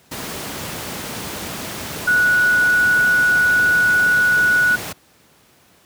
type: tone in noise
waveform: sine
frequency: 1468 Hz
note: F#6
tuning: 14 cents flat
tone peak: -12 dBFS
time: 2.07-4.76 s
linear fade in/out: 10 ms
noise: pink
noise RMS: -28 dBFS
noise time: 0.11-4.93 s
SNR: +13 dB
effects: pink hiss -53 dBFS RMS until 5.85 s + high-pass 100 Hz 12 dB/octave